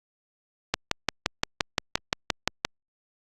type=click train; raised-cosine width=0.2 ms; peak=-4 dBFS; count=12; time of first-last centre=0.74-2.65 s; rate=5.76 Hz; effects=Opus 48 kbps